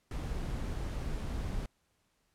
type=noise; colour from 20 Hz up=brown; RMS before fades=-36 dBFS; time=0.11-1.66 s; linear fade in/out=2 ms; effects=pink hiss -75 dBFS RMS until 2.34 s + low-pass 12000 Hz 12 dB/octave